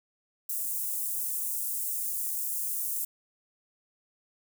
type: high-pass noise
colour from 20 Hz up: white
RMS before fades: -32 dBFS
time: 0.49-3.05 s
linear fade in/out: 5 ms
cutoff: 8200 Hz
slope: 24 dB/octave
effects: none